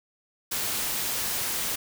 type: noise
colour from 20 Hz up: white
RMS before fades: -29 dBFS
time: 0.51-1.76 s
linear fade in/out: 10 ms
effects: none